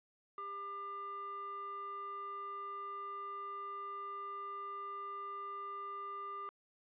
square tone with band-pass filter, 400 Hz, G4, 35 cents sharp, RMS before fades -44 dBFS, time 0.38-6.49 s, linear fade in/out 0 ms, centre 1100 Hz, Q 6.6, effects resampled to 8000 Hz + 13-bit

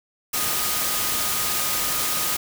sine tone in noise, 1240 Hz, D#6, 6 cents flat, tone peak -34 dBFS, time 0.33-2.37 s, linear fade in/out 10 ms, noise white, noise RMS -24 dBFS, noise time 0.33-2.37 s, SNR -13 dB, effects none

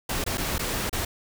pink noise with dropouts, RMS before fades -28 dBFS, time 0.09-1.05 s, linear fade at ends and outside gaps 5 ms, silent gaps 0.241-0.263 / 0.374-0.379 / 0.582-0.592 / 0.896-0.928 s, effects none

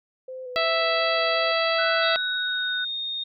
sine tone with vibrato, 508 Hz, B4, 49 cents sharp, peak -33 dBFS, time 0.28-1.52 s, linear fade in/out 5 ms, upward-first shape square, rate 2.8 Hz, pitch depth 28 cents each way
harmonic tone, 659 Hz, E5, 1 cent flat, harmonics 1 / 2 / 3 / 4 / 5 / 6 / 7, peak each -24 / -27 / -29 / -30 / -31 / -32 / -32 dBFS, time 0.56-2.16 s, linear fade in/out 0 ms
sine tone, 1489 Hz, F#6, 11 cents sharp, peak -26 dBFS, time 1.78-2.85 s, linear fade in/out 10 ms
sine tone with pitch glide, 3788 to 3689 Hz, A#7 to A#7, +27 to -19 cents, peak -27 dBFS, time 2.02-3.24 s, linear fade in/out 10 ms, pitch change -46 cents, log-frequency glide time 2.23-2.83 s
effects none

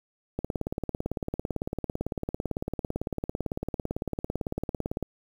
click train, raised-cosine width 2 ms, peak -16 dBFS, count 84, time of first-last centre 0.39-5.027 s, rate 17.9 Hz, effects 8-bit

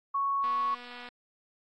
sine tone, 1108.7 Hz, C#6, in tune, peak -26 dBFS, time 0.14-0.75 s, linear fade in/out 10 ms
click train, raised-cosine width 0.3 ms, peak -30 dBFS, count 159, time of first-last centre 0.44-1.088 s, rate 244 Hz
effects AAC 48 kbps

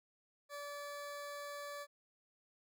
20% pulse tone, 577 Hz, D5, 31 cents flat, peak -39 dBFS, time 0.49-1.87 s, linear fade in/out 50 ms, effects none

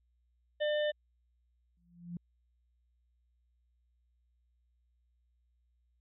harmonic tone, 599 Hz, D5, 34 cents sharp, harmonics 1 / 3 / 5 / 6, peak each -29 / -39 / -43 / -45 dBFS, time 0.6-0.92 s, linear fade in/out 20 ms
sine tone with exponential growth, 173.2 Hz, F3, 14 cents flat, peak -35 dBFS, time 1.77-2.17 s, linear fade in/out 2 ms, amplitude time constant 85 ms
effects added 60 Hz sine -70 dBFS peak until 6 s

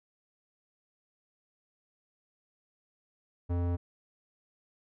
square tone with low-pass filter, 87.31 Hz, F2, in tune, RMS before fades -30 dBFS, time 3.49-3.77 s, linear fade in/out 20 ms, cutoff 790 Hz, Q 0.65, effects none

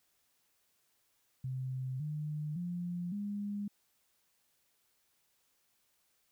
sine tone with pitch steps, 130 / 151.07 / 175.55 / 204 Hz, C3 / D3 / F3 / G#3, -11 / +49 / +9 / -31 cents, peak -35 dBFS, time 1.44-3.68 s, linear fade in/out 5 ms, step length 560 ms, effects white hiss -75 dBFS RMS until 6.31 s

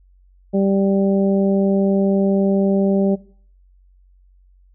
harmonic tone, 196 Hz, G3, in tune, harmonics 1 / 2 / 3 / 4, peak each -16 / -20 / -22 / -34 dBFS, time 0.53-3.16 s, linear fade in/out 20 ms, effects noise-tail reverb RT60 0.5 s tail -20 dB re dry + added 46 Hz sine -49 dBFS peak until 4.74 s

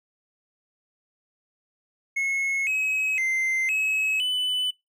triangle tone with pitch steps, 2179 / 2552 / 2080 / 2568 / 2998 Hz, C#7 / D#7 / C7 / E7 / F#7, -30 / +43 / -11 / -46 / +22 cents, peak -21 dBFS, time 2.16-4.71 s, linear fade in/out 10 ms, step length 510 ms, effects noise-tail reverb RT60 0.2 s tail -22 dB re dry

